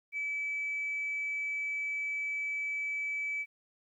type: tone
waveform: sine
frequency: 2300 Hz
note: D7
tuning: 37 cents flat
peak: -31 dBFS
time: 0.12-3.46 s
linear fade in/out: 50 ms
effects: tanh soft clip ceiling -27 dBFS + 12-bit